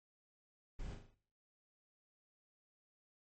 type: noise with echo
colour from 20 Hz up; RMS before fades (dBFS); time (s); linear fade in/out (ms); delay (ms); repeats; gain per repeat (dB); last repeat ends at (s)
brown; -45; 0.79-0.95; 5; 39; 5; -5; 1.145
effects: noise-tail reverb RT60 0.6 s tail -21 dB re dry + MP3 32 kbps